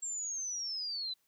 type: linear sweep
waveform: sine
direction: down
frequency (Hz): 7490 to 3951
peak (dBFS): -35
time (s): 0.02-1.14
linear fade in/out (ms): 10
effects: white hiss -75 dBFS RMS until 1.27 s